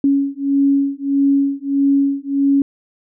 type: beating tone pair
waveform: sine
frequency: 277.2 / 278.8 Hz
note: C#4 / C#4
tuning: 0 / +10 cents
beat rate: 1.6 Hz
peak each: -16 dBFS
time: 0.04-2.62 s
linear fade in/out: 2 ms
effects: none